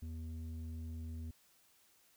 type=tone with low-pass filter; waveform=square; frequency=80.5 Hz; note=E2; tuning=41 cents flat; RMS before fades=-44 dBFS; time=0.02-1.31 s; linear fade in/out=5 ms; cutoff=200 Hz; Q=1.8; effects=white hiss -69 dBFS RMS until 2.16 s